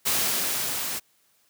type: noise with level ramp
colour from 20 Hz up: white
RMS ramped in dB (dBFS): -23 to -31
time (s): 0.05-1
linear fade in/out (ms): 20
effects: white hiss -65 dBFS RMS until 1.49 s + high-pass 80 Hz 12 dB/octave